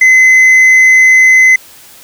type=tone with tanh clipping; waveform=triangle; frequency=2042 Hz; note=C7; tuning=43 cents flat; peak=-3 dBFS; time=0.01-1.56 s; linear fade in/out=5 ms; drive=8 dB; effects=white hiss -37 dBFS RMS until 2.03 s